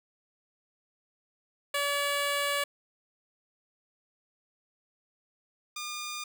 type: tone pair in turn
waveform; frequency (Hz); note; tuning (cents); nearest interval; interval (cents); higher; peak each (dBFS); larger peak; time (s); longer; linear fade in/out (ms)
10% pulse; 571 / 1209.9; D5 / D#6; -49 / -49; octave + minor second; 1300; second; -19 / -27; first; 1.74-2.64 / 5.76-6.24; first; 5
effects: none